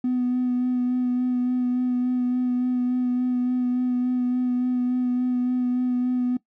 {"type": "tone with vibrato", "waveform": "triangle", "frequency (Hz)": 249.3, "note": "B3", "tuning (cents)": 16, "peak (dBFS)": -17, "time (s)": [0.04, 6.37], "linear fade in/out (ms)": 5, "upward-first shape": "sine", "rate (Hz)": 3.5, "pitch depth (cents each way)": 16, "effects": ["noise-tail reverb RT60 0.1 s tail -21 dB re dry", "tanh soft clip ceiling -17 dBFS"]}